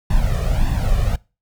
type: noise with flanger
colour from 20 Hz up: brown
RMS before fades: -17 dBFS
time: 0.1-1.16 s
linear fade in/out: 5 ms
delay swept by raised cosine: 1.1 to 1.69 ms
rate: 1.7 Hz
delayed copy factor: +0.8
effects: noise-tail reverb RT60 0.3 s tail -23 dB re dry